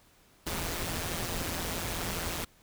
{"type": "noise with amplitude modulation", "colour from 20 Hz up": "pink", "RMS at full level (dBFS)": -31, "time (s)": [0.46, 2.45], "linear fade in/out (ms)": 10, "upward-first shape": "sine", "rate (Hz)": 169, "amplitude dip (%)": 70, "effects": ["pink hiss -62 dBFS RMS until 2.62 s"]}